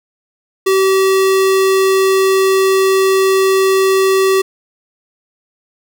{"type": "tone", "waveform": "square", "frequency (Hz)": 383.6, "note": "G4", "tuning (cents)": -37, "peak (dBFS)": -10, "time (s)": [0.66, 4.42], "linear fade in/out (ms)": 10, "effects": []}